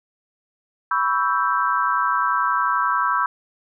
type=chord; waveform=sine; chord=C# half-diminished seventh; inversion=third; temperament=equal with one note detuned; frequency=987.8 / 1119 / 1318.5 / 1568 Hz; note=B5 / C#6 / E6 / G6; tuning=0 / +16 / 0 / 0 cents; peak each=-23 / -23 / -22 / -25 dBFS; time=0.91-3.26 s; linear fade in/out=2 ms; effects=none